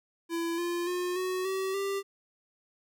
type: tone with pitch steps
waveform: square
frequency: 335.6 / 346.6 / 358 / 369.8 / 382 / 394.5 Hz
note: E4 / F4 / F4 / F#4 / G4 / G4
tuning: +31 / -13 / +43 / -1 / -45 / +11 cents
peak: -30 dBFS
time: 0.29-2.03 s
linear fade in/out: 50 ms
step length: 290 ms
effects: none